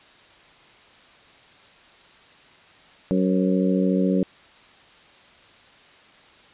harmonic tone with a mistuned harmonic, 94 Hz, F#2, 28 cents sharp, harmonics 2 / 3 / 4 / 5 / 6, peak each -20 / -24 / -28 / -28 / -29 dBFS, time 3.11-4.23 s, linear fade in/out 0 ms, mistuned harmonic 6, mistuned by -54 cents, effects white hiss -51 dBFS RMS until 6.53 s + resampled to 8000 Hz

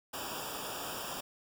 pink noise with comb filter, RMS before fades -40 dBFS, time 0.13-1.21 s, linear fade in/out 10 ms, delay 0.48 ms, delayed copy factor -0.95, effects none

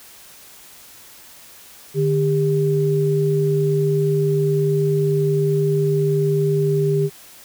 sine tone pair together, 149.79 / 399.9 Hz, D3 / G4, +35 / +35 cents, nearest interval octave + perfect fourth, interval 1700 cents, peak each -18 dBFS, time 1.94-7.1 s, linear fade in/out 50 ms, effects white hiss -44 dBFS RMS until 7.44 s

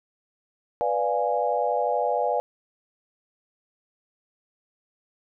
sine chord, B diminished seventh, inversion none, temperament equal, 493.9 / 587.3 / 698.5 / 830.6 Hz, B4 / D5 / F5 / Ab5, 0 / 0 / 0 / 0 cents, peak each -27 dBFS, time 0.81-2.4 s, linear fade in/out 0 ms, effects none

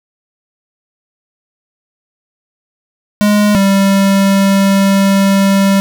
square tone pair in turn, 207.7 / 196.04 Hz, G#3 / G3, 0 / 0 cents, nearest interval minor second, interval 100 cents, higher first, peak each -8 dBFS, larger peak neither, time 3.21-3.55 / 3.55-5.8 s, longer second, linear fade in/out 0 ms, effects none

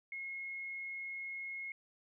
sine tone, 2163 Hz, C#7, 43 cents flat, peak -40 dBFS, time 0.12-1.72 s, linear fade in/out 2 ms, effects none

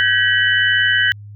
sine tone cluster, 1541 / 1662 / 1923 / 2990 Hz, G6 / G#6 / B6 / F#7, -30 / +1 / -47 / +17 cents, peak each -18 dBFS, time 0-1.12 s, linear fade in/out 0 ms, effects added 103 Hz sine -33 dBFS peak until 1.35 s

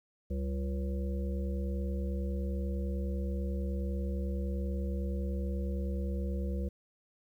harmonic tone with a mistuned harmonic, 69.3 Hz, C#2, in tune, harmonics 1 / 3 / 5 / 7 / 8, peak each -32 / -38 / -45 / -44 / -48 dBFS, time 0.3-6.69 s, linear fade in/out 10 ms, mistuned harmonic 3, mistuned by -140 cents, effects 11-bit

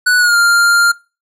square tone with pitch glide, 1480 to 1398.5 Hz, F#6 to F6, 0 to +2 cents, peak -9 dBFS, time 0.06-0.92 s, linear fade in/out 10 ms, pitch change -98 cents, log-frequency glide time 0.18-0.36 s, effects noise-tail reverb RT60 0.3 s tail -22 dB re dry + low-pass 12000 Hz 12 dB/octave

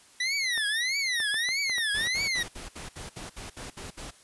25% pulse tone with vibrato, 1940 Hz, B6, 31 cents flat, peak -22 dBFS, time 0.2-2.43 s, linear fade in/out 5 ms, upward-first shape triangle, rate 1.6 Hz, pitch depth 300 cents each way
clicks, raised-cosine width 0.5 ms, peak -25 dBFS, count 7, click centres 0.577 / 1.202 / 1.343 / 1.489 / 1.697 / 1.782 / 2.072 s
pink noise bursts, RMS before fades -40 dBFS, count 11, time 1.94-4.11 s, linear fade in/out 10 ms, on 140 ms, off 63 ms
effects white hiss -56 dBFS RMS until 4.23 s + resampled to 24000 Hz

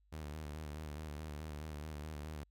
sawtooth tone with vibrato, 75.9 Hz, D#2, 42 cents flat, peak -39 dBFS, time 0.12-2.44 s, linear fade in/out 10 ms, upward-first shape square, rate 4.7 Hz, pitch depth 49 cents each way, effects added 50 Hz sine -68 dBFS peak until 2.5 s

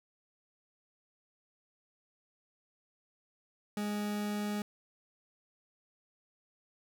40% pulse tone, 207.7 Hz, G#3, in tune, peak -32 dBFS, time 3.77-4.62 s, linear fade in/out 2 ms, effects none

